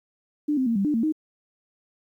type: tone with pitch steps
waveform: sine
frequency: 297.1 / 260.1 / 230.2 / 197 / 297.7 / 227.6 / 311.2 Hz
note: D4 / C4 / A#3 / G3 / D4 / A#3 / D#4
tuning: +20 / -10 / -22 / +9 / +24 / -41 / 0 cents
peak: -20 dBFS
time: 0.48-1.124 s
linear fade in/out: 10 ms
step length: 92 ms
effects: 10-bit